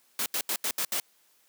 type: noise bursts at uneven times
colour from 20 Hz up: white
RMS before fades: -29 dBFS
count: 6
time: 0.19-0.26 / 0.34-0.41 / 0.49-0.56 / 0.64-0.71 / 0.78-0.85 / 0.92-1 s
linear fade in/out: 2 ms
effects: white hiss -65 dBFS RMS until 1.48 s + high-pass 200 Hz 12 dB/octave